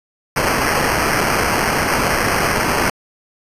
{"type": "noise with sample-and-hold", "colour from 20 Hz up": "white", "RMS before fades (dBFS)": -17, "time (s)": [0.36, 2.9], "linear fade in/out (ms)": 5, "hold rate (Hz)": 3675, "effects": ["resampled to 32000 Hz"]}